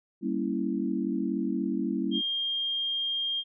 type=chord; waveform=sine; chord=G diminished seventh; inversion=none; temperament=equal; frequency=196 / 233.1 / 277.2 / 329.6 Hz; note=G3 / Bb3 / Db4 / Fb4; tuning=0 / 0 / 0 / 0 cents; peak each=-32 dBFS; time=0.21-2.22 s; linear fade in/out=50 ms
type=tone; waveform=sine; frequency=3213 Hz; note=G7; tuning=42 cents sharp; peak=-27 dBFS; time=2.11-3.44 s; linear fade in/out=50 ms
effects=none